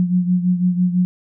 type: beating tone pair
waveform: sine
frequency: 178.8 / 184.8 Hz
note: F3 / F#3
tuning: +41 / -2 cents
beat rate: 6 Hz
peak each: -15 / -21 dBFS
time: 0-1.05 s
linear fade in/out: 0 ms
effects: none